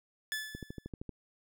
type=tone with exponential decay; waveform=sawtooth; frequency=1732 Hz; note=A6; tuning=28 cents flat; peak=-28 dBFS; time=0.32-0.88 s; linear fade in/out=0 ms; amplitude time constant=120 ms
type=click train; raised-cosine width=3 ms; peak=-28 dBFS; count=8; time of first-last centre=0.55-1.093 s; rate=12.9 Hz
effects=none